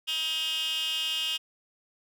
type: tone with high-pass filter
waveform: 15% pulse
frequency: 317.3 Hz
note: D#4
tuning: 34 cents sharp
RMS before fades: -30 dBFS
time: 0.07-1.38 s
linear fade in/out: 20 ms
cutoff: 2900 Hz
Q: 5.8
effects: none